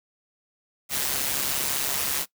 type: noise with amplitude modulation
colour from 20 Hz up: white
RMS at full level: -24 dBFS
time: 0.89-2.26 s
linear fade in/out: 50 ms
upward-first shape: sine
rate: 138 Hz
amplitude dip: 60%
effects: noise-tail reverb RT60 0.1 s tail -20 dB re dry